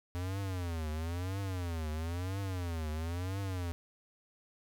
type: tone with vibrato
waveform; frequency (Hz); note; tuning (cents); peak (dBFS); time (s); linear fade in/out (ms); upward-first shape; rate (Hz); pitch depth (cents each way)
square; 87; F2; -6; -35; 0.15-3.72; 0; triangle; 1; 240
effects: none